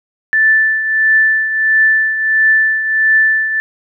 sine tone with tremolo, 1760 Hz, A6, in tune, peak -6 dBFS, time 0.33-3.6 s, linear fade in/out 0 ms, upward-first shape triangle, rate 1.5 Hz, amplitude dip 65%, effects none

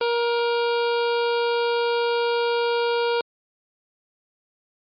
harmonic tone, 471.8 Hz, A#4, 21 cents sharp, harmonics 1 / 2 / 3 / 5 / 6 / 7 / 8 / 9 / 10, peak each -21 / -27 / -31 / -35 / -37 / -38 / -39 / -40 / -41 dBFS, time 0.01-3.21 s, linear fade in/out 2 ms, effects Opus 32 kbps

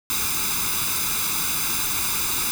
white noise with comb filter, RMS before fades -24 dBFS, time 0.1-2.51 s, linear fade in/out 0 ms, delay 0.81 ms, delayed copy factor +0.8, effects none

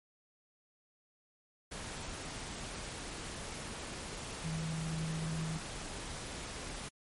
sine tone in noise, 160.3 Hz, E3, 48 cents flat, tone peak -35 dBFS, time 4.44-5.58 s, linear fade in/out 10 ms, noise pink, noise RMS -43 dBFS, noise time 1.71-6.89 s, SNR +5 dB, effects MP3 48 kbps

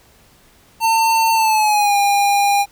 square tone with pitch glide, 901 to 807.3 Hz, A5 to G#5, +41 to -49 cents, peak -13 dBFS, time 0.8-2.66 s, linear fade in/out 50 ms, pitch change -190 cents, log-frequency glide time 1.33-1.96 s, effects pink hiss -51 dBFS RMS until 2.71 s

